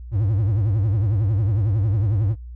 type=tone with vibrato; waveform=triangle; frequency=103.83 Hz; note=G#2; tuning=in tune; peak=-15 dBFS; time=0.11-2.36 s; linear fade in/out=50 ms; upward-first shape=triangle; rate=11 Hz; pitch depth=230 cents each way; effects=noise-tail reverb RT60 0.1 s tail -24 dB re dry + added 60 Hz sine -33 dBFS peak until 2.55 s